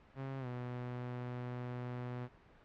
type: tone with pitch glide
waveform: sawtooth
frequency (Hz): 134.6 to 123.43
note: C3 to B2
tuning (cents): +49 to -1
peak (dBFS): -36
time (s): 0.15-2.29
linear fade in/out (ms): 50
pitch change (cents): -150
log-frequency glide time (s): 0.39-0.47
effects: pink hiss -62 dBFS RMS until 2.64 s + low-pass 2000 Hz 12 dB/octave